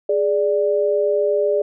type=tone pair together; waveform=sine; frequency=415.3 / 587.3 Hz; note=G#4 / D5; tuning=0 / 0 cents; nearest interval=tritone; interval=600 cents; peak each=-18 dBFS; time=0.09-1.62 s; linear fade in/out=5 ms; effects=none